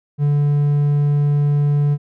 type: tone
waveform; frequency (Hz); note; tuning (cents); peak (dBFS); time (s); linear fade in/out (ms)
triangle; 145.3; D3; -18; -11; 0.18-1.98; 50
effects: none